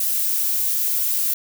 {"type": "noise", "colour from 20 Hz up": "violet", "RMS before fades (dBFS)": -21, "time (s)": [0, 1.34], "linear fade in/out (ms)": 5, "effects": []}